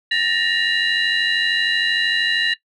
sine tone cluster, 1788 / 1881 / 2830 / 3959 Hz, A6 / A#6 / F7 / B7, +27 / +15 / +22 / +3 cents, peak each -22 dBFS, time 0.11-2.54 s, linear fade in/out 5 ms, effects noise-tail reverb RT60 0.1 s tail -17 dB re dry + tanh soft clip ceiling -9 dBFS

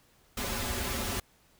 pink noise with comb filter, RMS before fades -33 dBFS, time 0.37-1.2 s, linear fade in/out 5 ms, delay 6.4 ms, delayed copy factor -0.95, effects pink hiss -64 dBFS RMS until 1.59 s

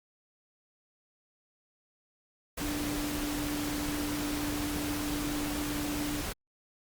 sine tone in noise, 294.4 Hz, D4, 4 cents sharp, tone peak -33 dBFS, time 2.61-6.22 s, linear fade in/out 10 ms, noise pink, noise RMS -36 dBFS, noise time 2.57-6.33 s, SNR 0 dB, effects Opus 48 kbps

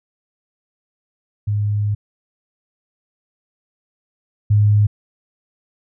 sine tone pair in turn, 103.83 / 104.29 Hz, G#2 / G#2, 0 / +8 cents, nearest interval unison, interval 8 cents, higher second, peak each -16 / -10 dBFS, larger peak second, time 1.47-1.95 / 4.5-4.87 s, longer first, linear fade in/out 10 ms, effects none

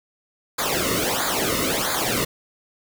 pink noise with flanger, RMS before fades -23 dBFS, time 0.58-2.25 s, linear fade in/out 10 ms, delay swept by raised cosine 0.35 to 1.27 ms, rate 1.5 Hz, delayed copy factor -0.9, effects none

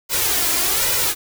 white noise with flanger, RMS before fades -19 dBFS, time 0.09-1.15 s, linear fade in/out 50 ms, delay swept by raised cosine 2 to 2.96 ms, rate 1.2 Hz, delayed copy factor +0.65, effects none

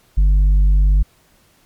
sine tone with tanh clipping, 49 Hz, G1, in tune, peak -10 dBFS, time 0.17-1.03 s, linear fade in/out 10 ms, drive 4 dB, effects pink hiss -55 dBFS RMS until 1.65 s + MP3 96 kbps

